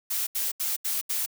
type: noise bursts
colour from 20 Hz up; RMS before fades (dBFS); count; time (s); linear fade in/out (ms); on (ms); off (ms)
blue; -28; 5; 0.1-1.262; 10; 170; 78
effects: none